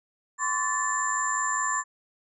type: tone cluster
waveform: sine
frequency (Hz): 1032 / 1137 / 1751 / 7260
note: C6 / C#6 / A6 / A#8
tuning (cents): -24 / +44 / -9 / -47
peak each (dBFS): -30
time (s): 0.38-1.84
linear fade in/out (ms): 50
effects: none